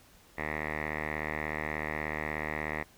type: tone with low-pass filter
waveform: 5% pulse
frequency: 76.6 Hz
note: D#2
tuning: 27 cents flat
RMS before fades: -35 dBFS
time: 0.37-2.84 s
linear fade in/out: 20 ms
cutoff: 1900 Hz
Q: 7.9
effects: pink hiss -59 dBFS RMS until 2.97 s